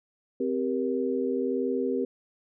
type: tone cluster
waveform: sine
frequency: 259.6 / 392.5 / 473.8 Hz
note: C4 / G4 / A#4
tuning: -13 / +2 / +28 cents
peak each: -29 / -29 / -30 dBFS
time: 0.4-2.05 s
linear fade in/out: 5 ms
effects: none